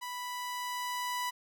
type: tone with level ramp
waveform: sawtooth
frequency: 987.8 Hz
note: B5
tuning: in tune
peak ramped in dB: -34 to -28 dBFS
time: 0.01-1.31 s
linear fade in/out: 20 ms
effects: none